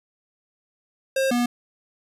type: tone pair in turn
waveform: square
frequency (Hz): 534 / 242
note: C5 / B3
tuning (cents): +35 / -35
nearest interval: octave + major second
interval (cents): 1370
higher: first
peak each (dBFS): -20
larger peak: neither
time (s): 1.16-1.31 / 1.31-1.46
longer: neither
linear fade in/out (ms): 5
effects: resampled to 32000 Hz